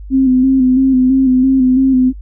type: tone with vibrato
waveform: sine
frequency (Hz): 260.4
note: C4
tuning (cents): -8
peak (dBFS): -7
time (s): 0.1-2.13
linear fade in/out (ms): 50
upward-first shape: square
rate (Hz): 3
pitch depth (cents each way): 36
effects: noise-tail reverb RT60 0.1 s tail -23 dB re dry + added 50 Hz sine -27 dBFS peak until 2.21 s